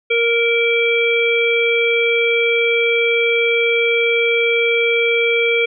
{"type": "harmonic tone", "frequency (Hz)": 466.2, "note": "A#4", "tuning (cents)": 0, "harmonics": [1, 3, 5, 7], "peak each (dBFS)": [-16, -28, -16, -25], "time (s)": [0.1, 5.66], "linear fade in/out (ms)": 10, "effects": []}